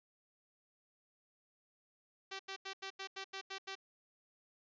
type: tone bursts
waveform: 5% pulse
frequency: 387 Hz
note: G4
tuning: 22 cents flat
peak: -31 dBFS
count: 9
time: 2.31-3.754 s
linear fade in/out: 10 ms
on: 84 ms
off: 86 ms
effects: resampled to 16000 Hz